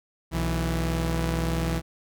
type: tone pair together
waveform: sawtooth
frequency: 61.66 / 164.6 Hz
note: B1 / E3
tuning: -2 / -2 cents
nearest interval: octave + perfect fourth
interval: 1700 cents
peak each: -23 dBFS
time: 0.31-1.82 s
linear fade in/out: 50 ms
effects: none